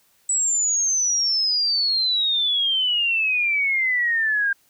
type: exponential sweep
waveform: sine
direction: down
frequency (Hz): 7920 to 1593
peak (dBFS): -18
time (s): 0.29-4.53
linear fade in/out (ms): 5
effects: white hiss -61 dBFS RMS until 4.69 s